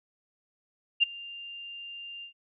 sine tone with ADSR envelope, 2794 Hz, F7, in tune, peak -16 dBFS, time 1-2.33 s, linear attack 29 ms, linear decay 13 ms, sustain -23 dB, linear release 99 ms, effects none

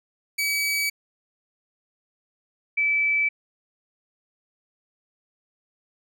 sawtooth / sine tone pair in turn, 2282 / 2310 Hz, C#7 / D7, +50 / -29 cents, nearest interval unison, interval 21 cents, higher second, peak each -19 dBFS, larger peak neither, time 0.38-0.9 / 2.77-3.29 s, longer neither, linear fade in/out 10 ms, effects none

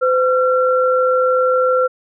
sine tone pair together, 510 / 1362.9 Hz, C5 / F6, -44 / -43 cents, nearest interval octave + perfect fourth, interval 1701 cents, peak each -13 / -17 dBFS, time 0.01-1.88 s, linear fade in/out 20 ms, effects none

